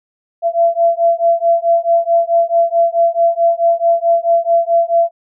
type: beating tone pair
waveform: sine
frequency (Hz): 674 / 678.6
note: E5 / F5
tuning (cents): +38 / -50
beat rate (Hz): 4.6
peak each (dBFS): -13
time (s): 0.42-5.11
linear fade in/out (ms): 50
effects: none